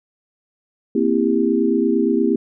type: chord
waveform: sine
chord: C dominant seventh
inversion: third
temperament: equal with one note detuned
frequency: 233.1 / 261.6 / 329.6 / 398.2 Hz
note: Bb3 / C4 / E4 / G4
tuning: 0 / 0 / 0 / +27 cents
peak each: -20 dBFS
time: 0.95-2.36 s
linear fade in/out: 5 ms
effects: none